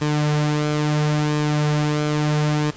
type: tone with flanger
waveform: sawtooth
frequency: 150 Hz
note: D3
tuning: 37 cents sharp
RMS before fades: -20 dBFS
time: 0.01-2.71 s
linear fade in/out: 10 ms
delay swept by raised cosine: 1.4 to 5.6 ms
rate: 0.74 Hz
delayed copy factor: -0.5
effects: pink hiss -42 dBFS RMS until 2.76 s + resampled to 16000 Hz